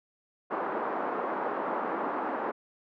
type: band-pass noise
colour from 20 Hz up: white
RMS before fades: -32 dBFS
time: 0.5-2.52 s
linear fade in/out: 20 ms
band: 250 to 1200 Hz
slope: 24 dB/octave
effects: none